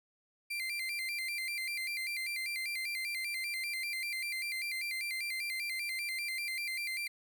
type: tone with vibrato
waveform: 35% pulse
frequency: 2217 Hz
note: C#7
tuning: in tune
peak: -33 dBFS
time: 0.5-7.08 s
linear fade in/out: 10 ms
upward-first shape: square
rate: 5.1 Hz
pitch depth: 110 cents each way
effects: none